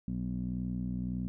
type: tone with low-pass filter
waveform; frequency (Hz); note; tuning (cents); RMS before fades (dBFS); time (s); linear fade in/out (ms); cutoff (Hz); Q
15% pulse; 61.74; B1; 0; -35; 0.08-1.28; 0; 220; 4
effects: none